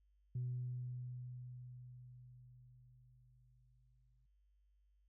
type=tone with exponential decay; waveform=sine; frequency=124.4 Hz; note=B2; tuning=13 cents sharp; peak=-36 dBFS; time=0.35-4.26 s; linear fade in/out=5 ms; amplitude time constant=850 ms; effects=tanh soft clip ceiling -34 dBFS + added 50 Hz sine -70 dBFS peak until 5.08 s